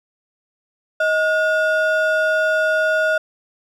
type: ring-modulated tone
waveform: triangle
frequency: 1035 Hz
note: C6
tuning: 19 cents flat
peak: -10 dBFS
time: 1-3.18 s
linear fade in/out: 5 ms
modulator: 406 Hz
effects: none